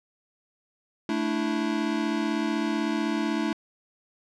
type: chord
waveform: square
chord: A suspended fourth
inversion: none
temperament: equal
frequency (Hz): 220 / 293.7 / 329.6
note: A3 / D4 / E4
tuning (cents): 0 / 0 / 0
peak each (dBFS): -30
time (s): 1.09-3.53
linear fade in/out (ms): 2
effects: low-pass 5000 Hz 12 dB/octave